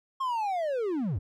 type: linear sweep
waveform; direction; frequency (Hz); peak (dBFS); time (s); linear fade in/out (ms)
triangle; down; 1085 to 71.8; -25; 0.2-1.19; 10
effects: none

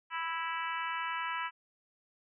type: harmonic tone with a mistuned harmonic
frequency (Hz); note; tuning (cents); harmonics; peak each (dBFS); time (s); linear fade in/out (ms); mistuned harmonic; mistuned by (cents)
329.6; E4; 0; 3 / 4 / 5 / 6 / 7 / 8 / 9; -37 / -39 / -41 / -43 / -44 / -45 / -46; 0.1-1.51; 50; 6; -17
effects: none

